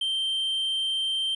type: tone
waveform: triangle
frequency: 3136 Hz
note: G7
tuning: in tune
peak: -23 dBFS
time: 0.01-1.35 s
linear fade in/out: 5 ms
effects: resampled to 24000 Hz